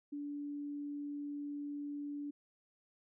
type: tone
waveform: sine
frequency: 289.3 Hz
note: D4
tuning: 26 cents flat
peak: -39 dBFS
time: 0.12-2.31 s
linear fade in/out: 10 ms
effects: none